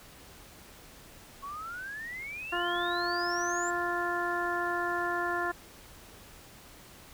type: exponential sweep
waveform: sine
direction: up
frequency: 1089 to 7480 Hz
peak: -37 dBFS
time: 1.42-3.71 s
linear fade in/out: 20 ms
type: harmonic tone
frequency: 349.2 Hz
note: F4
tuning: in tune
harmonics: 1 / 2 / 3 / 4 / 5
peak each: -35 / -35 / -35 / -35 / -35 dBFS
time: 2.52-5.52 s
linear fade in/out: 10 ms
effects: pink hiss -52 dBFS RMS until 7.13 s